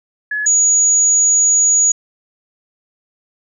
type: tone pair in turn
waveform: sine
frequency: 1700 / 6800 Hz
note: G#6 / G#8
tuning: +40 / +40 cents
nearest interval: 2 octaves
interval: 2400 cents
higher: second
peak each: -17 / -9 dBFS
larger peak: second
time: 0.31-0.46 / 0.46-1.92 s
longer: second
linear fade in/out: 5 ms
effects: none